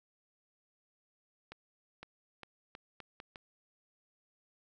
accelerating click train, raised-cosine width 0.3 ms, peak -30 dBFS, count 7, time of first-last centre 1.52-3.358 s, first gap 510 ms, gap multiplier 0.79, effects none

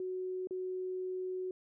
sine tone with dropouts, 370 Hz, F#4, in tune, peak -35 dBFS, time 0-1.51 s, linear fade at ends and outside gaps 2 ms, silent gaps 0.472-0.508 s, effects none

